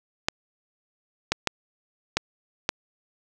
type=clicks; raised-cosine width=0.2 ms; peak=-4 dBFS; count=5; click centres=0.285 / 1.32 / 1.473 / 2.17 / 2.691 s; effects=none